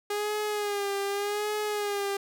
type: tone with vibrato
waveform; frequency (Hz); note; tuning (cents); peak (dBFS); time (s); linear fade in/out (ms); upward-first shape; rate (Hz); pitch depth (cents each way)
sawtooth; 410; G#4; -22; -24; 0.1-2.17; 5; sine; 0.85; 53
effects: none